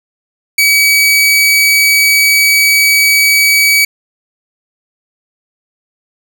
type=tone; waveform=sawtooth; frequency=2277 Hz; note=C#7; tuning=46 cents sharp; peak=-3 dBFS; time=0.58-3.85 s; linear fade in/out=5 ms; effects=none